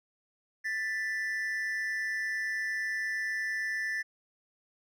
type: tone pair together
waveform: triangle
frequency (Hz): 1766.8 / 1975.5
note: A6 / B6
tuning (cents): +7 / 0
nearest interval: major second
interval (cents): 193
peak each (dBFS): -30 / -34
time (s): 0.64-4.03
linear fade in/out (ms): 20
effects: none